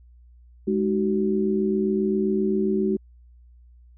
sine tone cluster, 208.6 / 309.4 / 376.9 Hz, G#3 / D#4 / F#4, +8 / -10 / +32 cents, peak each -23 / -29 / -23 dBFS, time 0.67-2.97 s, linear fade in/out 10 ms, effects added 60 Hz sine -48 dBFS peak until 3.97 s

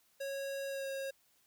square tone with pitch glide, 550 to 542.7 Hz, C#5 to C#5, -14 to -37 cents, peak -38 dBFS, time 0.2-1.11 s, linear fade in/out 10 ms, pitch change -23 cents, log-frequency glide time 0.67-0.87 s, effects white hiss -71 dBFS RMS until 1.46 s

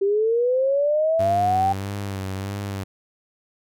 sine linear sweep, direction up, 387.7 to 784 Hz, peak -17 dBFS, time 0.01-1.73 s, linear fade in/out 10 ms
sawtooth tone with vibrato, 98 Hz, G2, in tune, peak -23 dBFS, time 1.19-2.84 s, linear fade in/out 10 ms, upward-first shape sine, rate 1.6 Hz, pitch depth 51 cents each way
effects none

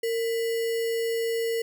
sine tone with sample-and-hold, 458.3 Hz, A#4, 29 cents flat, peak -24 dBFS, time 0.03-1.62 s, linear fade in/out 5 ms, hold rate 2450 Hz, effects none

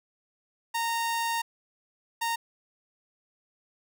sawtooth tone bursts at uneven times, 924 Hz, A#5, 16 cents flat, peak -23 dBFS, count 2, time 0.74-1.42 / 2.21-2.36 s, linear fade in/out 10 ms, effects none

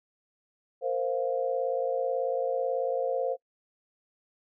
sine chord, Bb suspended second, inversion none, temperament just, 466.2 / 524.4 / 699.2 Hz, Bb4 / C5 / F5, 0 / +4 / +2 cents, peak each -32 / -28 / -34 dBFS, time 0.81-3.37 s, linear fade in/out 50 ms, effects noise-tail reverb RT60 0.1 s tail -25 dB re dry

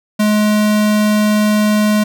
square tone, 211.2 Hz, G#3, 29 cents sharp, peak -11 dBFS, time 0.19-2.04 s, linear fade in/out 10 ms, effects none

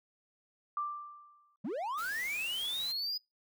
sine tone with exponential decay, 1179 Hz, D6, 6 cents sharp, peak -30 dBFS, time 0.77-1.56 s, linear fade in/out 2 ms, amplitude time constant 170 ms
triangle linear sweep, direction up, 166.7 to 4998 Hz, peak -32 dBFS, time 1.64-3.18 s, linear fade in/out 10 ms
white noise, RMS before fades -47 dBFS, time 1.97-2.93 s, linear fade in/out 20 ms
effects noise-tail reverb RT60 0.2 s tail -24 dB re dry

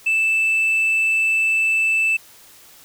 sine tone, 2640 Hz, E7, 2 cents sharp, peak -13 dBFS, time 0.06-2.17 s, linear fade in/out 10 ms, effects tanh soft clip ceiling -14 dBFS + white hiss -47 dBFS RMS until 2.84 s

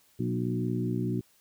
harmonic tone with a mistuned harmonic, 60.9 Hz, B1, 24 cents flat, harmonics 2 / 3 / 4 / 5 / 6, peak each -31 / -33 / -34 / -35 / -36 dBFS, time 0.19-1.21 s, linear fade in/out 10 ms, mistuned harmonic 4, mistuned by -28 cents, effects white hiss -64 dBFS RMS until 1.4 s

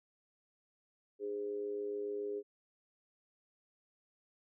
sine tone with amplitude modulation, 411 Hz, G#4, 18 cents flat, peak -33 dBFS, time 1.19-2.43 s, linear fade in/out 50 ms, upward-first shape sine, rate 107 Hz, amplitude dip 65%, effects none

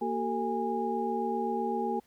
sine tone cluster, 232.8 / 380.7 / 448.5 / 822 Hz, A#3 / F#4 / A4 / G#5, -2 / +49 / +33 / -18 cents, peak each -34 / -34 / -35 / -32 dBFS, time 0.01-2 s, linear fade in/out 10 ms, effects pink hiss -66 dBFS RMS until 2.06 s

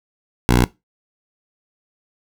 10% pulse tone, 60.9 Hz, B1, 24 cents flat, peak -4 dBFS, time 0.49-0.64 s, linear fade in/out 0 ms, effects noise-tail reverb RT60 0.2 s tail -19 dB re dry

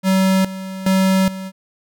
square tone with tremolo, 190 Hz, F#3, 46 cents sharp, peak -13 dBFS, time 0.03-1.52 s, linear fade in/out 50 ms, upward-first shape square, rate 1.2 Hz, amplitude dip 80%, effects none

